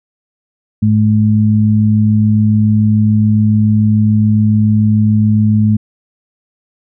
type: tone pair together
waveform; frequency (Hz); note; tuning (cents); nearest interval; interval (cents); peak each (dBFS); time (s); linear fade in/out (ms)
sine; 107 / 214; A2 / A3; -48 / -48; octave; 1200; -10; 0.82-5.77; 10
effects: none